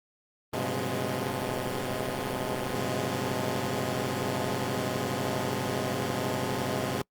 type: tone cluster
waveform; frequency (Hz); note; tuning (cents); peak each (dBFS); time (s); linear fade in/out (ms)
10% pulse; 98.9 / 126 / 138.2 / 176.6 / 209.3; G2 / B2 / C#3 / F3 / G#3; +16 / +35 / -5 / +20 / +14; -28 / -24 / -28 / -29 / -27; 0.53-7.02; 5
effects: noise-tail reverb RT60 0.1 s tail -26 dB re dry + Opus 32 kbps